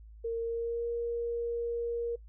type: tone with pitch glide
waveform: sine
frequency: 460 to 470.2 Hz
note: A#4 to A#4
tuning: -23 to +15 cents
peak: -30 dBFS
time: 0.24-2.16 s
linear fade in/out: 10 ms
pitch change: +38 cents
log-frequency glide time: 0.4-0.86 s
effects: noise-tail reverb RT60 0.1 s tail -22 dB re dry + added 54 Hz sine -48 dBFS peak until 2.28 s